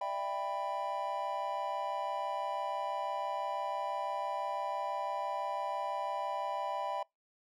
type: chord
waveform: triangle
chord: E minor seventh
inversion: third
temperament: just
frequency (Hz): 593.3 / 659.3 / 791.1 / 988.9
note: D5 / E5 / G5 / B5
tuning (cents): +18 / 0 / +16 / +2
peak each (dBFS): -39 / -39 / -36 / -36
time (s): 0.01-7.03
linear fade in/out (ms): 5
effects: noise-tail reverb RT60 0.2 s tail -26 dB re dry